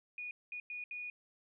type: tone bursts at uneven times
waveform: sine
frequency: 2458 Hz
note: D#7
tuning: 22 cents flat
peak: -40 dBFS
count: 4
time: 0.18-0.31 / 0.52-0.6 / 0.7-0.84 / 0.91-1.1 s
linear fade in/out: 2 ms
effects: none